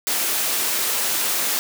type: high-pass noise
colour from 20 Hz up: white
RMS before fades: -22 dBFS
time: 0.07-1.59 s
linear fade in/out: 0 ms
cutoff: 240 Hz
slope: 12 dB/octave
effects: none